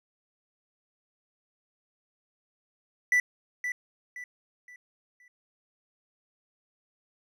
triangle tone with echo, 1975.5 Hz, B6, in tune, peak -18 dBFS, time 3.12-3.2 s, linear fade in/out 2 ms, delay 520 ms, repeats 4, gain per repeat -9 dB, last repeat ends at 5.28 s, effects none

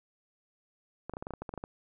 clicks, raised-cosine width 1 ms, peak -24 dBFS, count 12, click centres 1.096 / 1.137 / 1.169 / 1.225 / 1.269 / 1.307 / 1.337 / 1.42 / 1.492 / 1.539 / 1.577 / 1.639 s, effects none

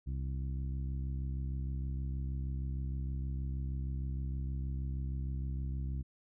harmonic tone, 66.4 Hz, C2, 26 cents sharp, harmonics 1 / 2 / 3 / 4 / 5, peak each -35 / -40 / -49 / -53 / -57 dBFS, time 0.06-6.03 s, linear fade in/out 20 ms, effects none

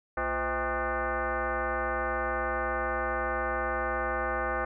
sine tone with frequency modulation, 349.2 Hz, F4, in tune, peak -27 dBFS, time 0.17-4.65 s, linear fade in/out 5 ms, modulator 288 Hz, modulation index 4.8, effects none

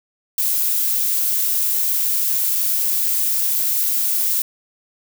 violet noise, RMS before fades -19 dBFS, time 0.38-4.42 s, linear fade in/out 2 ms, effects none

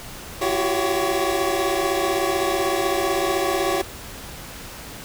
25% pulse tone cluster, 340.5 / 374.3 / 390.2 / 559 Hz, F4 / F#4 / G4 / C#5, -44 / +20 / -8 / +14 cents, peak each -22 dBFS, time 0.41-3.82 s, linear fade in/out 10 ms, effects pink hiss -37 dBFS RMS until 5.04 s

